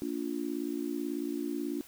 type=chord; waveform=sine; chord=Bb major; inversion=none; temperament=just; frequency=233.1 / 291.4 / 349.6 Hz; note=Bb3 / D4 / F4; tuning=0 / -13 / +2 cents; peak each=-39 / -34 / -37 dBFS; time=0.02-1.81 s; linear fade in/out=0 ms; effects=white hiss -54 dBFS RMS until 1.87 s